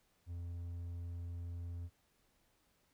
triangle tone, 86.2 Hz, F2, 22 cents flat, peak -39 dBFS, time 0.26-1.9 s, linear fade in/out 50 ms, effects pink hiss -75 dBFS RMS until 2.93 s

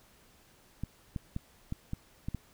clicks, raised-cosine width 5 ms, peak -22 dBFS, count 7, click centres 0.836 / 1.162 / 1.364 / 1.724 / 1.934 / 2.285 / 2.347 s, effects pink hiss -62 dBFS RMS until 2.53 s

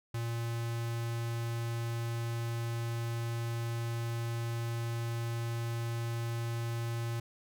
square tone with notch filter, 116.54 Hz, A#2, in tune, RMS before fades -35 dBFS, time 0.14-7.2 s, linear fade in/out 5 ms, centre 470 Hz, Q 1.9, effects none

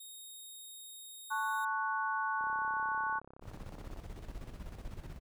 10% pulse tone, 3724 Hz, A#7, 2 cents flat, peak -40 dBFS, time 0-1.65 s, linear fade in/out 5 ms
sine chord, F# minor, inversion first, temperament equal, 880 / 1108.7 / 1480 Hz, A5 / C#6 / F#6, 0 / 0 / 0 cents, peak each -36 dBFS, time 1.3-3.2 s, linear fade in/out 20 ms
click train, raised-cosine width 1 ms, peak -38 dBFS, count 54, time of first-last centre 2.41-3.992 s, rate 33.5 Hz
brown noise with tremolo, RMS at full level -43 dBFS, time 3.41-5.2 s, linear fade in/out 50 ms, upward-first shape square, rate 16 Hz, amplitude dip 55%
effects none

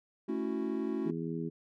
triangle chord, F# minor seventh, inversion first, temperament equal, 220 / 277.2 / 329.6 / 370 Hz, A3 / C#4 / E4 / F#4, 0 / 0 / 0 / 0 cents, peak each -35 dBFS, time 0.28-1.11 s, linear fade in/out 10 ms
harmonic tone, 82.41 Hz, E2, in tune, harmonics 2 / 3 / 4 / 5, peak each -37 / -39 / -40 / -41 dBFS, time 1.05-1.5 s, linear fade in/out 20 ms
effects none

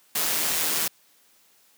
white noise with amplitude modulation, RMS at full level -23 dBFS, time 0.15-0.88 s, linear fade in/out 5 ms, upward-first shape sine, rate 161 Hz, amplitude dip 45%, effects white hiss -60 dBFS RMS until 1.77 s + high-pass 150 Hz 12 dB/octave

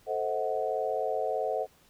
sine chord, A diminished seventh, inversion none, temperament equal with one note detuned, 440 / 523.3 / 638.6 / 740 Hz, A4 / C5 / Eb5 / Gb5, 0 / 0 / +45 / 0 cents, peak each -33 dBFS, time 0.06-1.67 s, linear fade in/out 50 ms, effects pink hiss -62 dBFS RMS until 1.89 s

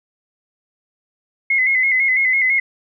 sine tone with vibrato, 2093 Hz, C7, in tune, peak -13 dBFS, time 1.5-2.6 s, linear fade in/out 5 ms, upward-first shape square, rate 6 Hz, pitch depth 54 cents each way, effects none

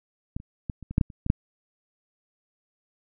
clicks, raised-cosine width 5 ms, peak -18 / -30 / -17 / -28 / -22 / -7 / -8 / -30 / -17 / -6 dBFS, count 10, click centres 0.365 / 0.401 / 0.698 / 0.827 / 0.91 / 0.981 / 1.012 / 1.102 / 1.264 / 1.301 s, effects none

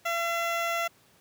15% pulse tone with notch filter, 678 Hz, E5, 49 cents sharp, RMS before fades -29 dBFS, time 0.05-0.88 s, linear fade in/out 10 ms, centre 8900 Hz, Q 1.1, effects pink hiss -61 dBFS RMS until 1.2 s + high-pass 100 Hz 12 dB/octave

